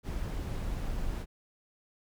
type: noise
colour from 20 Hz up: brown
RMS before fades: -34 dBFS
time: 0.03-1.26 s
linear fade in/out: 50 ms
effects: none

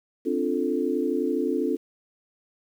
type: chord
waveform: sine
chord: D minor seventh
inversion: third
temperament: equal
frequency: 261.6 / 293.7 / 349.2 / 440 Hz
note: C4 / D4 / F4 / A4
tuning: 0 / 0 / 0 / 0 cents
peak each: -28 dBFS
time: 0.25-1.77 s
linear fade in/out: 20 ms
effects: 9-bit

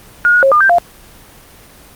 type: tone with pitch steps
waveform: sine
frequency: 1433 / 1451 / 541 / 1208 / 1571 / 696 Hz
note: F6 / F#6 / C#5 / D6 / G6 / F5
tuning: +44 / -34 / -42 / +48 / +3 / -6 cents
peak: -6 dBFS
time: 0.25-0.784 s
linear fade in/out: 0 ms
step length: 89 ms
effects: pink hiss -40 dBFS RMS until 1.95 s + Opus 24 kbps

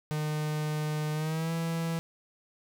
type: tone with pitch glide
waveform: 45% pulse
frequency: 152.4 to 165.24 Hz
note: D#3 to E3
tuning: -36 to +4 cents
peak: -29 dBFS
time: 0.11-1.99 s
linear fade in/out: 0 ms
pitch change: +140 cents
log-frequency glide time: 1.13-1.52 s
effects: none

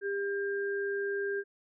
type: tone pair together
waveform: sine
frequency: 399.5 / 1599 Hz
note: G4 / G6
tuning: +33 / +34 cents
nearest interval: 2 octaves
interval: 2401 cents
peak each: -31 / -36 dBFS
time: 0.01-1.44 s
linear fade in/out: 50 ms
effects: none

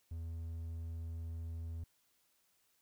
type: tone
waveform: triangle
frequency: 82.41 Hz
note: E2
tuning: in tune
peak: -38 dBFS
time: 0.11-1.84 s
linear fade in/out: 5 ms
effects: white hiss -75 dBFS RMS until 2.81 s

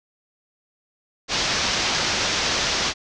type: low-pass noise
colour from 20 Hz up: white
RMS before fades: -23 dBFS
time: 1.28-2.94 s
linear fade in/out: 50 ms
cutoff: 6200 Hz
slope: 48 dB/octave
effects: none

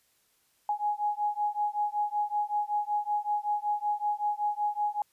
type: beating tone pair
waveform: sine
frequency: 830.6 / 835.9 Hz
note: G#5 / G#5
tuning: 0 / +11 cents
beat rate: 5.3 Hz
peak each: -30 dBFS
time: 0.69-5.02 s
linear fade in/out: 2 ms
effects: white hiss -69 dBFS RMS until 5.12 s + resampled to 32000 Hz

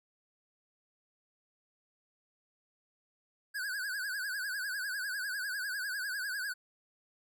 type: tone with vibrato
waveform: square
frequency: 1568 Hz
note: G6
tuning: in tune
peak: -35 dBFS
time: 3.54-6.54 s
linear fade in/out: 20 ms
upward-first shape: triangle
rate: 10 Hz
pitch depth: 150 cents each way
effects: none

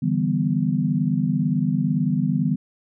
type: chord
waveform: sine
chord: E minor seventh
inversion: third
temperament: equal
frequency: 146.83 / 164.81 / 196 / 246.9 Hz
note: D3 / E3 / G3 / B3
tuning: 0 / 0 / 0 / 0 cents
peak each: -24 dBFS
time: 0.02-2.56 s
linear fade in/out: 10 ms
effects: none

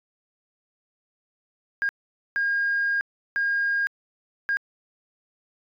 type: tone bursts at uneven times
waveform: sine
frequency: 1620 Hz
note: G#6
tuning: 43 cents flat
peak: -20 dBFS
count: 4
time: 1.82-1.89 / 2.36-3.01 / 3.36-3.87 / 4.49-4.57 s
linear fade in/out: 0 ms
effects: tanh soft clip ceiling -17 dBFS

